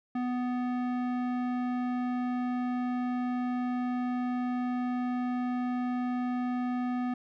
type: tone with low-pass filter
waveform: square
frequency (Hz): 248.1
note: B3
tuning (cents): +8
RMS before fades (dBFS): -31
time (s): 0.15-7.14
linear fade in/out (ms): 5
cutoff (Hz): 1600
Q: 0.72
effects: none